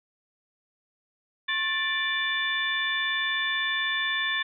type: harmonic tone with a mistuned harmonic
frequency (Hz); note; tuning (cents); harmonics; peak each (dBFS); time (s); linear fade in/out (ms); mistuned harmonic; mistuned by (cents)
587.3; D5; 0; 2 / 3 / 4 / 5 / 6; -35 / -27 / -34 / -40 / -30; 1.48-4.43; 10; 2; -150
effects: none